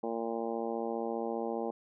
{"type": "harmonic tone", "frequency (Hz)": 114.9, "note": "A#2", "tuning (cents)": -25, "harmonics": [2, 3, 4, 5, 6, 7, 8, 9], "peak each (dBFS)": [-39, -39, -37, -40, -44, -40, -50, -51], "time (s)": [0.03, 1.71], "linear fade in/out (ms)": 5, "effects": []}